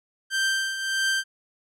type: tone with tremolo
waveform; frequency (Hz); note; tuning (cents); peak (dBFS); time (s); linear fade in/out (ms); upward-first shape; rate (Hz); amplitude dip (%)
sawtooth; 1568; G6; 0; -17; 0.3-1.24; 50; triangle; 1.6; 65
effects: low-pass 10000 Hz 12 dB/octave